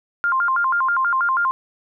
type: tone with vibrato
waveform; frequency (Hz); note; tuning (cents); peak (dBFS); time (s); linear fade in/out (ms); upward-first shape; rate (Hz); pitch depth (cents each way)
sine; 1214; D#6; -43; -16; 0.24-1.51; 0; square; 6.2; 250
effects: none